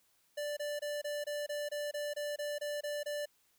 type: tone bursts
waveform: square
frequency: 587.3 Hz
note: D5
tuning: in tune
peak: -36 dBFS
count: 13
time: 0.37-3.258 s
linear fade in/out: 10 ms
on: 200 ms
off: 24 ms
effects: white hiss -72 dBFS RMS until 3.58 s